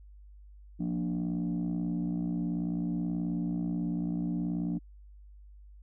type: chord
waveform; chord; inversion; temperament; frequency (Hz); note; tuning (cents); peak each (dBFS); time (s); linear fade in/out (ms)
sine; Bb major; second; equal; 174.61 / 233.1 / 293.7; F3 / Bb3 / D4; 0 / 0 / 0; -30 / -34 / -33; 0.79-4.79; 20
effects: tanh soft clip ceiling -25 dBFS + added 50 Hz sine -49 dBFS peak until 5.82 s